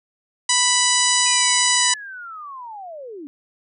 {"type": "harmonic tone", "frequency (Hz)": 987.8, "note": "B5", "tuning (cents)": 0, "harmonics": [1, 2, 3, 4, 5, 6, 7, 8, 9], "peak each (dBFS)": [-24, -24, -24, -24, -24, -24, -24, -24, -24], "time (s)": [0.49, 1.94], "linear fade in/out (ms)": 5}
{"type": "linear sweep", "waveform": "sine", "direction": "down", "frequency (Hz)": [2489, 270.5], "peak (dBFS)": -32, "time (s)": [1.26, 3.27], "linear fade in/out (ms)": 0}
{"effects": []}